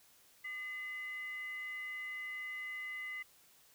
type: tone with frequency modulation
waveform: sine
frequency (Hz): 2031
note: B6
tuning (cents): +48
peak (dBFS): -40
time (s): 0.44-3.23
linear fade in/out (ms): 10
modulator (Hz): 834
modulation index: 0.28
effects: white hiss -65 dBFS RMS until 3.74 s